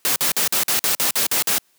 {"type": "noise bursts", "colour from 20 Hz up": "white", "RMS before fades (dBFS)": -19, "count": 10, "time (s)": [0.05, 1.582], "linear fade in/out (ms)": 0, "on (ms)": 110, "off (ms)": 48, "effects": ["white hiss -61 dBFS RMS until 1.78 s", "high-pass 150 Hz 12 dB/octave"]}